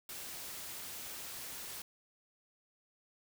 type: noise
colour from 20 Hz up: white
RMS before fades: -45 dBFS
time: 0.09-1.82 s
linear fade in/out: 2 ms
effects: none